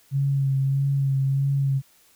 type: tone with vibrato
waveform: sine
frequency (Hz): 137.1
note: C#3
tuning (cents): -19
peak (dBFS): -19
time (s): 0.11-1.82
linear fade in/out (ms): 50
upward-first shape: sine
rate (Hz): 1.6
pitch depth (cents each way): 25
effects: white hiss -58 dBFS RMS until 2.15 s